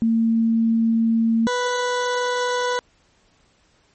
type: tone pair in turn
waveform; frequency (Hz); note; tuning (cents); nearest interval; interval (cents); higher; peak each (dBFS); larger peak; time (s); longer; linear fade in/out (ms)
sine / 20% pulse; 226.9 / 493.4; A#3 / B4; -47 / -2; octave + minor second; 1345; second; -15; neither; 0.02-1.47 / 1.47-2.79; first; 0
effects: pink hiss -60 dBFS RMS until 3.94 s + MP3 32 kbps